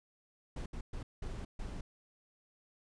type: noise bursts at uneven times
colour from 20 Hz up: brown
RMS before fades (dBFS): -41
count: 5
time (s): 0.56-0.66 / 0.73-0.81 / 0.93-1.03 / 1.22-1.45 / 1.59-1.81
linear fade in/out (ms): 5
effects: resampled to 22050 Hz